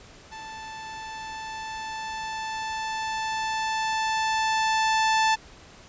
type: tone with level ramp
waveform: sawtooth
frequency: 880 Hz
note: A5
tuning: in tune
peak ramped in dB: -34 to -15 dBFS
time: 0.31-5.36 s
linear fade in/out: 20 ms
effects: pink hiss -49 dBFS RMS until 5.88 s + resampled to 16000 Hz